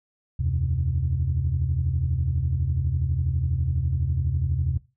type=tone cluster; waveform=sine; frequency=76.5 / 88.6 / 129.3 Hz; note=D#2 / F2 / C3; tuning=-29 / +25 / -20 cents; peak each=-25 dBFS; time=0.39-4.78 s; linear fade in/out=10 ms; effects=noise-tail reverb RT60 0.3 s tail -20 dB re dry + tanh soft clip ceiling -14 dBFS